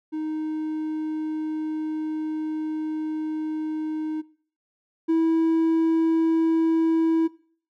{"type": "tone pair in turn", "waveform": "triangle", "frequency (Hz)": [311.1, 325.7], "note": ["D#4", "E4"], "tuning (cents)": [0, -21], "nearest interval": "minor second", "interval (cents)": 79, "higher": "second", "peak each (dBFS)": [-24, -15], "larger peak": "second", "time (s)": [[0.12, 4.22], [5.08, 7.28]], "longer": "first", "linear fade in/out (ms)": 20, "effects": ["noise-tail reverb RT60 0.5 s tail -21 dB re dry", "tanh soft clip ceiling -11 dBFS"]}